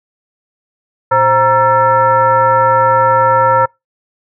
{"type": "tone with frequency modulation", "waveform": "sine", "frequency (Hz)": 936, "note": "A#5", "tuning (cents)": 7, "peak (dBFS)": -7, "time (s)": [1.11, 3.66], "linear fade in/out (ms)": 10, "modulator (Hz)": 409, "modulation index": 1.2, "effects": ["noise-tail reverb RT60 0.2 s tail -26 dB re dry"]}